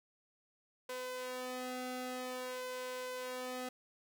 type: tone with flanger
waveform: sawtooth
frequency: 253.1 Hz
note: B3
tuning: 43 cents sharp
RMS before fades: -42 dBFS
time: 0.89-3.69 s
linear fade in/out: 5 ms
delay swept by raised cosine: 1.9 to 2.49 ms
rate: 0.5 Hz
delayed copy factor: +0.9
effects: none